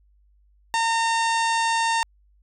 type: harmonic tone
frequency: 913 Hz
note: A#5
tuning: 36 cents flat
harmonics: 1 / 2 / 3 / 4 / 5 / 6 / 7 / 8 / 9 / 10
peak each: -21 / -27 / -31 / -33 / -35 / -37 / -38 / -39 / -40 / -41 dBFS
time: 0.74-2.03 s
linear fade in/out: 0 ms
effects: added 50 Hz sine -56 dBFS peak until 2.42 s